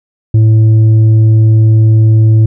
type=tone with tanh clipping; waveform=triangle; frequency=110 Hz; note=A2; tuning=in tune; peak=-4 dBFS; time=0.34-2.46 s; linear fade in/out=5 ms; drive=9 dB; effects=none